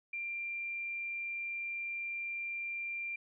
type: tone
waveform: sine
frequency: 2376 Hz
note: D7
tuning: 20 cents sharp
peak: -36 dBFS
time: 0.13-3.16 s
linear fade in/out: 5 ms
effects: none